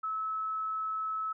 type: tone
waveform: sine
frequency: 1298 Hz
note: E6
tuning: 27 cents flat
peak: -31 dBFS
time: 0.03-1.33 s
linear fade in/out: 10 ms
effects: none